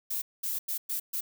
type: noise bursts at uneven times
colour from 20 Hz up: violet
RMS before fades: -32 dBFS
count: 5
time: 0.1-0.22 / 0.43-0.59 / 0.68-0.78 / 0.89-1 / 1.13-1.21 s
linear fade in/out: 10 ms
effects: none